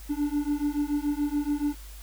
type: beating tone pair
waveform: triangle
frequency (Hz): 289 / 296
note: D4 / D4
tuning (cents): -28 / +14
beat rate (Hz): 7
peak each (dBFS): -26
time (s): 0.09-1.75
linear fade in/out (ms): 20
effects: added 50 Hz sine -41 dBFS peak until 2.02 s + white hiss -50 dBFS RMS until 2.02 s